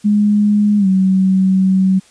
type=tone with pitch glide; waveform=sine; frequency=207.7 to 189.36 Hz; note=G#3 to F#3; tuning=0 to +40 cents; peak=-9 dBFS; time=0.04-2 s; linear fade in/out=20 ms; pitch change=-160 cents; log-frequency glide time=0.78-0.87 s; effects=white hiss -48 dBFS RMS until 2.1 s + resampled to 22050 Hz